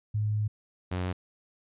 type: tone pair in turn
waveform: sine / sawtooth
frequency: 106 / 90.85 Hz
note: G#2 / F#2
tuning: +36 / -31 cents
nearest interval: minor third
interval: 267 cents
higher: first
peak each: -25 dBFS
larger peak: neither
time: 0.14-0.48 / 0.91-1.13 s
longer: first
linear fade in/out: 10 ms
effects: resampled to 8000 Hz